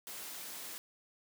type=high-pass noise; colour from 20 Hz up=white; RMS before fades=-45 dBFS; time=0.07-0.78 s; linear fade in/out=0 ms; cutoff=170 Hz; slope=12 dB/octave; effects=none